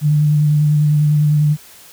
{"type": "tone with vibrato", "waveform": "sine", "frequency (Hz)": 149.6, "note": "D3", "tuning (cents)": 32, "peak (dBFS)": -10, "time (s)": [0.01, 1.57], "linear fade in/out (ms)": 50, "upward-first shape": "square", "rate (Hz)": 10, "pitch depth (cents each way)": 15, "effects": ["white hiss -42 dBFS RMS until 1.92 s"]}